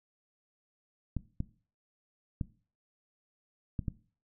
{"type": "clicks", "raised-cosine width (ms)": 5, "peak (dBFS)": -20, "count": 5, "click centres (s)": [1.167, 1.404, 2.412, 3.792, 3.882], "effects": ["noise-tail reverb RT60 0.4 s tail -18 dB re dry"]}